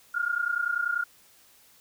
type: tone pair together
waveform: sine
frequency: 1399.8 / 1430 Hz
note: F6 / F6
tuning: +4 / +41 cents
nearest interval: unison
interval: 37 cents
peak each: -28 dBFS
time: 0.14-1.04 s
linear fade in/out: 10 ms
effects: white hiss -58 dBFS RMS until 1.8 s